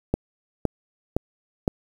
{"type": "click train", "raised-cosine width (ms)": 2, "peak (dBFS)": -7, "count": 4, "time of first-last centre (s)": [0.14, 1.678], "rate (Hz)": 1.95, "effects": ["7-bit"]}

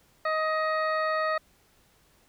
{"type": "harmonic tone", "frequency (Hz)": 628, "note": "D#5", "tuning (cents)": 16, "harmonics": [1, 2, 3, 4, 6, 7], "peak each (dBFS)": [-28, -28, -32, -45, -48, -44], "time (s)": [0.25, 1.38], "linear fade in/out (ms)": 5, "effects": ["pink hiss -63 dBFS RMS until 2.28 s"]}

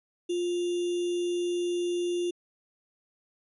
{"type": "tone with sample-and-hold", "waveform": "sine", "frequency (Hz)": 350.9, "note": "F4", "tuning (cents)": 8, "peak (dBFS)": -26, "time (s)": [0.29, 2.31], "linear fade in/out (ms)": 10, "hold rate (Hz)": 3150, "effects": ["resampled to 24000 Hz"]}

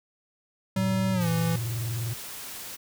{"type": "tone with pitch glide", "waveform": "square", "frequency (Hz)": [190, 166.36], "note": ["F#3", "E3"], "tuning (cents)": [46, 16], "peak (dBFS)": -25, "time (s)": [0.76, 1.56], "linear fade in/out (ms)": 5, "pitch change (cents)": -230, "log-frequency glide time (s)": [1.13, 1.28]}
{"type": "tone with vibrato", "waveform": "triangle", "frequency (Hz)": 115, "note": "A#2", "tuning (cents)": -23, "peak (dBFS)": -26, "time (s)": [0.76, 2.14], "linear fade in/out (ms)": 10, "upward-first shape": "triangle", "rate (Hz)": 20, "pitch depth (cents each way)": 200}
{"type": "noise", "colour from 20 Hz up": "white", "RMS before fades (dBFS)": -39, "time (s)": [1.2, 2.77], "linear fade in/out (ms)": 20}
{"effects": []}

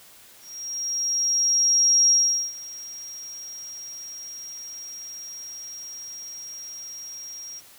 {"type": "tone with ADSR envelope", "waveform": "sine", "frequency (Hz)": 5620, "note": "F8", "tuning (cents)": 10, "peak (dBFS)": -14, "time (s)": [0.4, 7.61], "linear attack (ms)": 1700, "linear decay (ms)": 420, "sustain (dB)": -21, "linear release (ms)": 30, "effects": ["white hiss -50 dBFS RMS until 7.78 s"]}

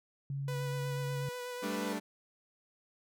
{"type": "tone", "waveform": "sine", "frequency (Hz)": 138.7, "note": "C#3", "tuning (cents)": 1, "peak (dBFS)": -34, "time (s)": [0.3, 1.29], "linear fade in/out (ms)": 2}
{"type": "tone with vibrato", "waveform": "sawtooth", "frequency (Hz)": 493.9, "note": "B4", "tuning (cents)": 0, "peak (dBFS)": -35, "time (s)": [0.48, 1.93], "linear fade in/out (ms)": 2, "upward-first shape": "sine", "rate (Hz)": 8.2, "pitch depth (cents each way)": 17}
{"type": "chord", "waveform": "sawtooth", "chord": "G suspended second", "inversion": "none", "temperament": "equal", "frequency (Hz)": [196, 220, 293.7], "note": ["G3", "A3", "D4"], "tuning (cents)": [0, 0, 0], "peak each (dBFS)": -35, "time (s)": [1.62, 2], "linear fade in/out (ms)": 20}
{"effects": []}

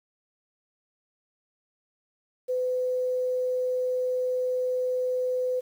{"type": "tone with quantisation", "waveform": "sine", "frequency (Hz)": 505, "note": "B4", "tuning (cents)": 39, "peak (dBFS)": -24, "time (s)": [2.48, 5.61], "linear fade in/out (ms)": 20, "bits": 9, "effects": []}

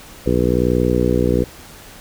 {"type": "harmonic tone", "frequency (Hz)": 61.1, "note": "B1", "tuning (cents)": -18, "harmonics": [1, 2, 3, 4, 5, 6, 7, 8], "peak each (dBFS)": [-22, -22, -22, -22, -22, -22, -22, -22], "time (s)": [0.26, 1.44], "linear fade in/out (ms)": 5, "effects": ["pink hiss -40 dBFS RMS until 2 s"]}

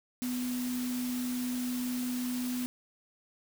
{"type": "tone in noise", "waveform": "sine", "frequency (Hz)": 248.7, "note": "B3", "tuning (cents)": 12, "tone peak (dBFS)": -31, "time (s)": [0.22, 2.66], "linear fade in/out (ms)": 0, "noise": "white", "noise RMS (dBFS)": -42, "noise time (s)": [0.22, 2.66], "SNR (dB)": 8, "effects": []}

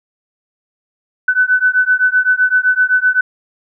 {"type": "beating tone pair", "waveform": "sine", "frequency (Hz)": [1500, 1507.8], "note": ["F#6", "F#6"], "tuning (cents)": [23, 32], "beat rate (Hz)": 7.8, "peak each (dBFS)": -13, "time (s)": [1.28, 3.21], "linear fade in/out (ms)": 5, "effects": []}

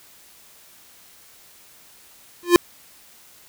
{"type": "tone with exponential growth", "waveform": "square", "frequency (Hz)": 349.2, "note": "F4", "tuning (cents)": 0, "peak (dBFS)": -5, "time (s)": [2.43, 2.56], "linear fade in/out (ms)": 0, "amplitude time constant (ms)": 28, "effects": ["white hiss -50 dBFS RMS until 3.48 s"]}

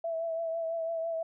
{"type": "tone with vibrato", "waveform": "sine", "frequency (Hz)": 659.3, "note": "E5", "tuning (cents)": 0, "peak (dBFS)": -30, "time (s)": [0.04, 1.23], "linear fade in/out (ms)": 5, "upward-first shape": "triangle", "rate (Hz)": 6, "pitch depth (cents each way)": 35, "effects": []}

